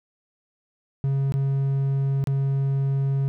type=tone with dropouts; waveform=triangle; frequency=137 Hz; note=C#3; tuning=20 cents flat; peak=-18 dBFS; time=1.04-3.28 s; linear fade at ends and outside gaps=0 ms; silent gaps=1.322-1.34 / 2.24-2.272 s; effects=none